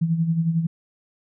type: tone with tremolo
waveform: sine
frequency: 164.81 Hz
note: E3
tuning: in tune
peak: -16 dBFS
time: 0.01-0.67 s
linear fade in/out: 10 ms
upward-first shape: sine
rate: 11 Hz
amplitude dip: 60%
effects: none